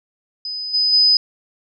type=tone with level steps; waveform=sine; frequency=5010 Hz; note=D#8; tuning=11 cents sharp; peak=-24 / -14 / -10 dBFS; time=0.45-1.17 s; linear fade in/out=2 ms; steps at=0.73 / 0.92 s; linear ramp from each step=20 ms; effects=none